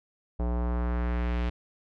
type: tone with low-pass filter sweep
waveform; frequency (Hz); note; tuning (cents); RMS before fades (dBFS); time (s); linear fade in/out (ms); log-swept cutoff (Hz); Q
square; 59.8; A#1; +45; -28; 0.39-1.5; 10; 750 to 3100; 1.3
effects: none